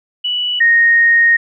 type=tone pair in turn; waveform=sine; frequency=2953 / 1860.3 Hz; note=F#7 / A#6; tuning=-4 / -4 cents; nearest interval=minor sixth; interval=800 cents; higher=first; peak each=-15 / -7 dBFS; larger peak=second; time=0.24-0.6 / 0.6-1.37 s; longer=second; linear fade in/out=10 ms; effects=none